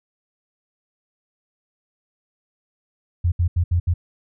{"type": "tone bursts at uneven times", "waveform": "sine", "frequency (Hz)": 87, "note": "F2", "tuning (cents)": -6, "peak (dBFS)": -15, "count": 5, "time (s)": [[3.24, 3.32], [3.39, 3.48], [3.56, 3.64], [3.71, 3.8], [3.87, 3.94]], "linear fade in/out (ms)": 10, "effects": []}